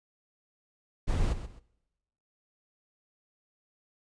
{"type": "noise with echo", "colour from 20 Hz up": "brown", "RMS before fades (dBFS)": -27, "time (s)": [1.07, 1.34], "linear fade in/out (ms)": 20, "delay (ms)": 130, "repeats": 2, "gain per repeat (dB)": -11, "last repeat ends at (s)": 1.6, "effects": ["noise-tail reverb RT60 1.0 s tail -24 dB re dry", "resampled to 22050 Hz"]}